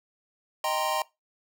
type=chord; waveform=square; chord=C minor seventh; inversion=first; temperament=equal; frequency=622.3 / 784 / 932.3 / 1046.5 Hz; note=Eb5 / G5 / Bb5 / C6; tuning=0 / 0 / 0 / 0 cents; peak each=-32 dBFS; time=0.64-1.02 s; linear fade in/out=2 ms; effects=noise-tail reverb RT60 0.2 s tail -20 dB re dry